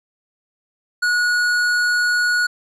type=tone with hard clipping; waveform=sine; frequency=1456 Hz; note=F#6; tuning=28 cents flat; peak=-17 dBFS; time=1.02-2.47 s; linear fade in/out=10 ms; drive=11 dB; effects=none